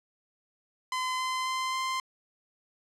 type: tone with pitch steps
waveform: sawtooth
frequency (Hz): 1024 / 1030.5 / 1037.1 / 1043.7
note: C6 / C6 / C6 / C6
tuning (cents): -38 / -27 / -16 / -5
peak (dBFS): -25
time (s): 0.92-2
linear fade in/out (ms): 2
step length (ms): 270
effects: low-pass 8000 Hz 12 dB/octave